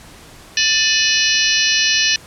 harmonic tone with a mistuned harmonic, 589 Hz, D5, 5 cents sharp, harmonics 3 / 4 / 5 / 6 / 7 / 8 / 9 / 10, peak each -21 / -20 / -20 / -26 / -20 / -26 / -21 / -21 dBFS, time 0.57-2.16 s, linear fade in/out 2 ms, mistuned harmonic 4, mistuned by +120 cents, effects pink hiss -41 dBFS RMS until 2.26 s + low-pass 11000 Hz 12 dB/octave

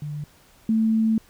sine tone pair in turn, 148.2 / 221.6 Hz, D3 / A3, +16 / +13 cents, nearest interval perfect fifth, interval 697 cents, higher second, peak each -28 / -17 dBFS, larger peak second, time 0.02-0.24 / 0.69-1.18 s, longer second, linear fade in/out 2 ms, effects pink hiss -55 dBFS RMS until 1.29 s

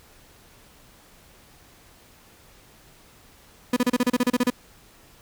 35% pulse tone bursts, 246.9 Hz, B3, in tune, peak -16 dBFS, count 12, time 3.73-4.502 s, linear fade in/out 5 ms, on 35 ms, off 32 ms, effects pink hiss -53 dBFS RMS until 5.21 s

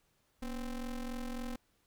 square ring-modulated tone, 130.81 Hz, C3, in tune, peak -35 dBFS, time 0.42-1.56 s, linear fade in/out 5 ms, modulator 109 Hz, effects pink hiss -74 dBFS RMS until 1.86 s

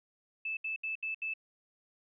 sine tone bursts, 2626 Hz, E7, 7 cents flat, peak -33 dBFS, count 5, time 0.45-1.338 s, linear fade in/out 5 ms, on 120 ms, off 72 ms, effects none

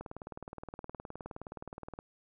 click train, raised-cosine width 1 ms, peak -28 dBFS, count 39, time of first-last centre 0.01-1.989 s, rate 19.2 Hz, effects none

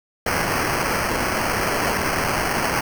violet noise with sample-and-hold, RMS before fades -22 dBFS, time 0.26-2.81 s, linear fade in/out 5 ms, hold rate 3675 Hz, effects none

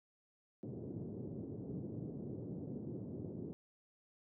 pink band-pass noise, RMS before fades -45 dBFS, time 0.63-3.53 s, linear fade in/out 0 ms, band 110 to 410 Hz, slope 24 dB/octave, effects none

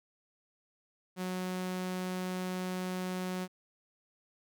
sawtooth tone, 183.7 Hz, F#3, 12 cents flat, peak -30 dBFS, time 1.16-3.48 s, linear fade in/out 50 ms, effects none

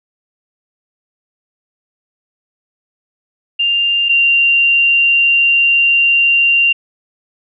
sine tone pair in turn, 2794 / 2773 Hz, F7 / F7, 0 / -13 cents, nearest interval unison, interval 13 cents, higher first, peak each -11 / -8 dBFS, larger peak second, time 3.59-4.09 / 4.09-6.73 s, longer second, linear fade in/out 10 ms, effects none

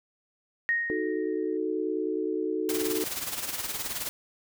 sine tone with exponential decay, 1864.7 Hz, A#6, in tune, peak -21 dBFS, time 0.69-1.57 s, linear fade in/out 0 ms, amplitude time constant 190 ms
sine chord, D# diminished, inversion none, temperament equal, 311.1 / 370 / 440 Hz, D#4 / F#4 / A4, 0 / 0 / 0 cents, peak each -31 dBFS, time 0.9-3.04 s, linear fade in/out 0 ms
white noise with tremolo, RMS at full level -31 dBFS, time 2.69-4.09 s, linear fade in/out 0 ms, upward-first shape sine, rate 19 Hz, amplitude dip 60%
effects none

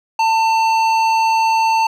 sine tone with hard clipping, 895 Hz, A5, 29 cents sharp, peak -14 dBFS, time 0.19-1.87 s, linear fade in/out 5 ms, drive 11 dB, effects none

